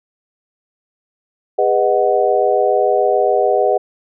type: chord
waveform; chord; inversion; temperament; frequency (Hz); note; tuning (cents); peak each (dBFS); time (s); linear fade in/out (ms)
sine; G# minor seventh; none; equal with one note detuned; 407 / 493.9 / 622.3 / 740; G#4 / B4 / D#5 / F#5; -35 / 0 / 0 / 0; -17; 1.58-3.78; 10
effects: none